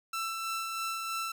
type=tone with tremolo; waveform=sawtooth; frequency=1334 Hz; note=E6; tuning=20 cents sharp; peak=-28 dBFS; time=0.13-1.32 s; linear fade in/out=5 ms; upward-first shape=sine; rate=3.1 Hz; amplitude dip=30%; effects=11-bit